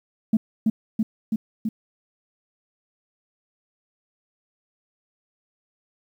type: tone with echo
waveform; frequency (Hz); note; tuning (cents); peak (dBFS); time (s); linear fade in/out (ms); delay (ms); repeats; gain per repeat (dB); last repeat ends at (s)
sine; 220; A3; 0; -13; 0.33-0.37; 5; 330; 4; -2; 1.69
effects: tanh soft clip ceiling -11 dBFS + 9-bit